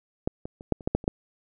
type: clicks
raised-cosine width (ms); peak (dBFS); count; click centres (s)
2; -11 / -21 / -28 / -8 / -29 / -11 / -8 / -26 / -8; 9; 0.275 / 0.455 / 0.609 / 0.723 / 0.808 / 0.875 / 0.95 / 1.041 / 1.079
effects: none